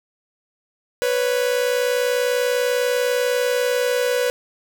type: tone pair together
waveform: 45% pulse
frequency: 493.9 / 554 Hz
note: B4 / C#5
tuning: 0 / -1 cents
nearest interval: major second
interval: 199 cents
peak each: -19 / -24 dBFS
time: 1.02-4.3 s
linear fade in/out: 0 ms
effects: none